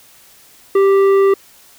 sine tone with tanh clipping, 392 Hz, G4, in tune, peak -10 dBFS, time 0.75-1.34 s, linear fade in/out 5 ms, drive 10 dB, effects white hiss -46 dBFS RMS until 1.78 s

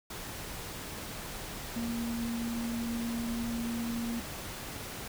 sine tone in noise, 233.1 Hz, A#3, in tune, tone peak -32 dBFS, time 1.76-4.2 s, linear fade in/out 5 ms, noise pink, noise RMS -41 dBFS, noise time 0.1-5.08 s, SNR +6 dB, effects none

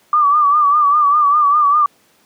sine tone with vibrato, 1174.7 Hz, D6, in tune, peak -9 dBFS, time 0.13-1.86 s, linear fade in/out 2 ms, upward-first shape sine, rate 5 Hz, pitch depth 70 cents each way, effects pink hiss -54 dBFS RMS until 2.25 s + high-pass 200 Hz 12 dB/octave

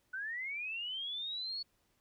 sine linear sweep, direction up, 1480 to 4435 Hz, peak -37 dBFS, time 0.13-1.63 s, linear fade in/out 10 ms, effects pink hiss -75 dBFS RMS until 2 s

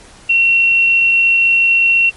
sine tone, 2727 Hz, F7, 42 cents flat, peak -8 dBFS, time 0.29-2.1 s, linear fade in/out 10 ms, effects pink hiss -41 dBFS RMS until 2.16 s + MP3 48 kbps

